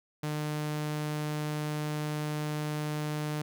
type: tone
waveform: sawtooth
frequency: 150.9 Hz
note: D3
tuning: 47 cents sharp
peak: -27 dBFS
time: 0.23-3.42 s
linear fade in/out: 5 ms
effects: none